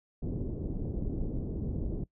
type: low-pass noise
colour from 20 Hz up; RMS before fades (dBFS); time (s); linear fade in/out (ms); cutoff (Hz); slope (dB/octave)
pink; -34; 0.22-2.04; 5; 410; 24
effects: noise-tail reverb RT60 0.1 s tail -20 dB re dry